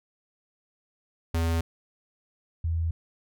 square / sine tone pair in turn, 82.8 / 82.51 Hz, E2 / E2, +8 / +2 cents, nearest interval unison, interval 6 cents, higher first, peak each -24 dBFS, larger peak neither, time 1.34-1.61 / 2.64-2.91 s, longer neither, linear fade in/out 5 ms, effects none

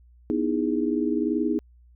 sine chord, E major seventh, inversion second, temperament just, 247.2 / 309 / 329.6 / 412 Hz, B3 / D#4 / E4 / G#4, +2 / -12 / 0 / -14 cents, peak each -27 / -25 / -30 / -29 dBFS, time 0.3-1.59 s, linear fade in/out 0 ms, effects added 60 Hz sine -51 dBFS peak until 1.95 s

